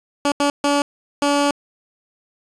15% pulse tone bursts at uneven times, 286.5 Hz, D4, 43 cents flat, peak -9 dBFS, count 4, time 0.25-0.32 / 0.4-0.5 / 0.64-0.82 / 1.22-1.51 s, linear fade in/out 2 ms, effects resampled to 22050 Hz + 7-bit

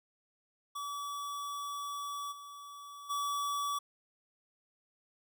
square tone with level steps, 1145 Hz, D6, 44 cents flat, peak -38 / -47 / -33 dBFS, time 0.75-3.79 s, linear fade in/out 10 ms, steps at 2.31 / 3.09 s, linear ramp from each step 20 ms, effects none

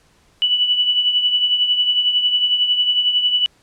sine tone with tremolo, 2961 Hz, F#7, 1 cent sharp, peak -11 dBFS, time 0.42-3.46 s, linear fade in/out 0 ms, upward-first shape triangle, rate 11 Hz, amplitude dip 65%, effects pink hiss -56 dBFS RMS until 3.62 s + low-pass 9000 Hz 12 dB/octave

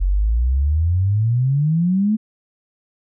sine exponential sweep, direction up, 44.16 to 221.9 Hz, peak -14 dBFS, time 0-2.17 s, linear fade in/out 20 ms, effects none

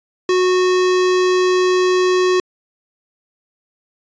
square tone, 366.8 Hz, F#4, 15 cents flat, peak -13 dBFS, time 0.29-2.4 s, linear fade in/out 2 ms, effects resampled to 16000 Hz

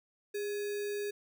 sine tone with sample-and-hold, 410 Hz, G#4, 22 cents flat, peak -33 dBFS, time 0.34-1.11 s, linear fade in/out 10 ms, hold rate 2100 Hz, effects none

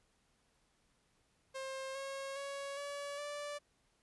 sawtooth tone with pitch steps, 532 / 544.4 / 557.2 / 570.2 / 583.5 Hz, C5 / C#5 / C#5 / C#5 / D5, +29 / -31 / +9 / +49 / -11 cents, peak -37 dBFS, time 1.54-3.59 s, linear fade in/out 20 ms, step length 410 ms, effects pink hiss -75 dBFS RMS until 4.02 s + resampled to 24000 Hz

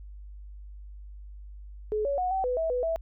sine tone with pitch steps, 426.3 / 562 / 731 / 765 / 499.4 / 650 / 496.4 / 656 Hz, G#4 / C#5 / F#5 / G5 / B4 / E5 / B4 / E5, +45 / +24 / -21 / -42 / +19 / -24 / +9 / -9 cents, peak -25 dBFS, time 1.92-2.96 s, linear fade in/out 0 ms, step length 130 ms, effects added 50 Hz sine -41 dBFS peak until 3.01 s

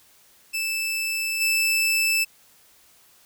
sawtooth tone with level steps, 2636 Hz, E7, 1 cent flat, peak -21 / -16 dBFS, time 0.53-2.25 s, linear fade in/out 20 ms, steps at 1.4 s, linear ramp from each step 20 ms, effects white hiss -56 dBFS RMS until 3.25 s

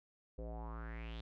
square tone with low-pass filter sweep, 56.5 Hz, A1, 47 cents sharp, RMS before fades -45 dBFS, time 0.38-1.21 s, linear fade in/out 5 ms, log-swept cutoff 480 to 3800 Hz, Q 5, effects none

